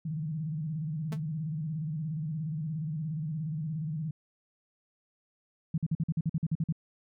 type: tone with vibrato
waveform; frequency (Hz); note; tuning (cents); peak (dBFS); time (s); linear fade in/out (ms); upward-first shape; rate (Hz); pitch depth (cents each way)
sine; 155.56; D#3; 0; -31; 0.05-4.11; 5; square; 17; 97
type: tone with exponential decay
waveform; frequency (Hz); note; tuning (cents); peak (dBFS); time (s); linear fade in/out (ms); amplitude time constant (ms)
sawtooth; 220; A3; 0; -30; 1.12-1.2; 5; 16
type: tone bursts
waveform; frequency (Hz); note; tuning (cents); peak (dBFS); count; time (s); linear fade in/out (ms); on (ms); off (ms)
sine; 160.8; E3; -43; -25; 12; 5.74-6.725; 5; 39; 47
effects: none